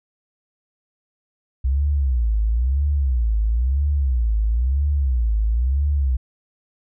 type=tone with vibrato; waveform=sine; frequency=62.2 Hz; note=B1; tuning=13 cents sharp; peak=-16 dBFS; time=1.64-6.17 s; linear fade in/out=10 ms; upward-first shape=sine; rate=1 Hz; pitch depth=270 cents each way; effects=none